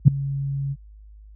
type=tone with ADSR envelope; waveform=sine; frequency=138.59 Hz; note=C#3; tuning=in tune; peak=-3 dBFS; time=0.05-0.76 s; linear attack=28 ms; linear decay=4 ms; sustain=-20 dB; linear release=43 ms; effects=added 52 Hz sine -38 dBFS peak until 1.35 s + high-pass 60 Hz 12 dB/octave